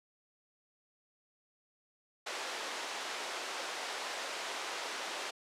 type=band-pass noise; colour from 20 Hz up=pink; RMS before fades=-40 dBFS; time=2.26-5.31 s; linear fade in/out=10 ms; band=520 to 6300 Hz; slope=12 dB/octave; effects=high-pass 300 Hz 12 dB/octave + low-pass 11000 Hz 12 dB/octave